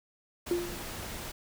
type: noise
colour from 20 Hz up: pink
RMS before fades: -40 dBFS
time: 0.46-1.32 s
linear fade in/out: 10 ms
type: tone with exponential decay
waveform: sine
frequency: 349.2 Hz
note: F4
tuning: in tune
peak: -23 dBFS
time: 0.51-0.91 s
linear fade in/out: 2 ms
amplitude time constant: 86 ms
type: click train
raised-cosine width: 1 ms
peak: -31 dBFS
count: 3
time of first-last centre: 0.59-1.032 s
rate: 4.52 Hz
effects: none

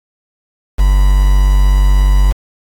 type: tone with quantisation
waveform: triangle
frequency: 48.23 Hz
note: G1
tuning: 27 cents flat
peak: -4 dBFS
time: 0.78-2.33 s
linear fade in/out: 20 ms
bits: 4
effects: AAC 64 kbps

